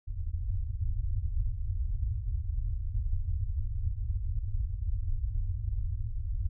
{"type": "low-pass noise", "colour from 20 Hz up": "pink", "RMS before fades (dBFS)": -31, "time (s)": [0.07, 6.49], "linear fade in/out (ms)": 10, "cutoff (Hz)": 110, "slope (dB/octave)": 96, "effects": []}